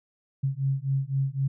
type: beating tone pair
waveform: sine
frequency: 134.1 / 138 Hz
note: C3 / C#3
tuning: +43 / -7 cents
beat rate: 3.9 Hz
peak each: -27 dBFS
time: 0.43-1.48 s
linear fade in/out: 10 ms
effects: none